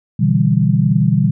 sine chord, E minor seventh, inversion second, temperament equal, 123.47 / 146.83 / 164.81 / 196 Hz, B2 / D3 / E3 / G3, 0 / 0 / 0 / 0 cents, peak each -16 dBFS, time 0.19-1.31 s, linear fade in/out 10 ms, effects none

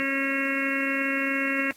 harmonic tone, 273 Hz, C#4, 26 cents flat, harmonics 1 / 2 / 4 / 5 / 6 / 7 / 8 / 9 / 10, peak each -29 / -34 / -40 / -39 / -32 / -32 / -30 / -40 / -32 dBFS, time 0-1.71 s, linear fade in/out 0 ms, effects white hiss -55 dBFS RMS until 1.76 s + AAC 48 kbps

